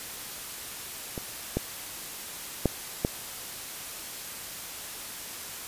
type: clicks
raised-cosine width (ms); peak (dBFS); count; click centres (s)
2; -20 / -12 / -8 / -10; 4; 1.178 / 1.57 / 2.657 / 3.049
effects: white hiss -39 dBFS RMS until 5.67 s + resampled to 32000 Hz